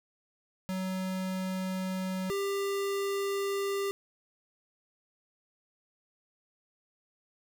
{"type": "tone pair in turn", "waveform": "square", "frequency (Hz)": [187.3, 396.9], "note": ["F#3", "G4"], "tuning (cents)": [21, 22], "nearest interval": "octave + minor second", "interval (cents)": 1301, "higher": "second", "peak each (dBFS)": [-32, -30], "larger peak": "second", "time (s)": [[0.69, 2.3], [2.3, 3.91]], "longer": "neither", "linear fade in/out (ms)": 0, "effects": []}